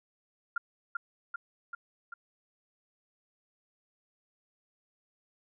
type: tone with echo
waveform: sine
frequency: 1396.9 Hz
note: F6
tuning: in tune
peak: -27 dBFS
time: 0.56-0.58 s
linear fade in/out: 5 ms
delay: 390 ms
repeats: 4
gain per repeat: -3 dB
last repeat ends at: 2.14 s
effects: none